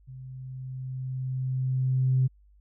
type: tone with level ramp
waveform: sine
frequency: 129.9 Hz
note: C3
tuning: 12 cents flat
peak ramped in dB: -40 to -18 dBFS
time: 0.07-2.28 s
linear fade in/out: 20 ms
effects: tanh soft clip ceiling -14 dBFS + added 50 Hz sine -55 dBFS peak until 2.6 s